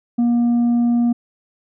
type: tone with tanh clipping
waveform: sine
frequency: 238 Hz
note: A#3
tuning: 36 cents sharp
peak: -14 dBFS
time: 0.18-1.13 s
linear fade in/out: 10 ms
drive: 3 dB
effects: none